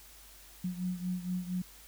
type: beating tone pair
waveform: sine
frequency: 180 / 184.3 Hz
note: F#3 / F#3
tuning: -47 / -7 cents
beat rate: 4.3 Hz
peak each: -34 / -38 dBFS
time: 0.64-1.62 s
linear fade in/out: 5 ms
effects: added 50 Hz sine -58 dBFS peak until 1.87 s + white hiss -55 dBFS RMS until 1.87 s